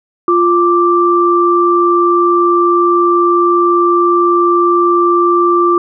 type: tone pair together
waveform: sine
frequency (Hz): 349 / 1174.7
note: F4 / D6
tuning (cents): -1 / 0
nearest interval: octave + major sixth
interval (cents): 2101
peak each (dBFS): -10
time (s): 0.28-5.78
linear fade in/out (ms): 2
effects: none